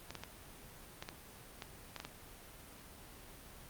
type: clicks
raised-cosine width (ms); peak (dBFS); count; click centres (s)
0.2; -25; 9; 0.106 / 0.153 / 0.236 / 1.025 / 1.089 / 1.622 / 1.963 / 2.001 / 2.05
effects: pink hiss -54 dBFS RMS until 3.69 s + Opus 32 kbps